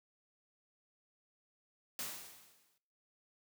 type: noise with exponential decay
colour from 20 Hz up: white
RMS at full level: -39 dBFS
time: 1.99-2.78 s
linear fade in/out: 1 ms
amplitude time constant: 170 ms
effects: noise-tail reverb RT60 0.7 s tail -21 dB re dry + high-pass 80 Hz 12 dB/octave